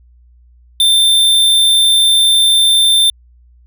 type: tone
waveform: square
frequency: 3574 Hz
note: A7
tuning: 26 cents sharp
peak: -8 dBFS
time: 0.8-3.1 s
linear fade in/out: 2 ms
effects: added 60 Hz sine -43 dBFS peak until 3.66 s